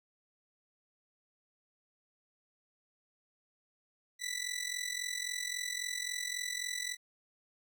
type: tone with amplitude modulation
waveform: 15% pulse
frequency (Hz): 1975.5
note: B6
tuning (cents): 0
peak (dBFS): -26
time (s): 4.19-6.97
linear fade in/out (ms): 50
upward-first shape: sine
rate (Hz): 43.7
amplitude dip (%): 80
effects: none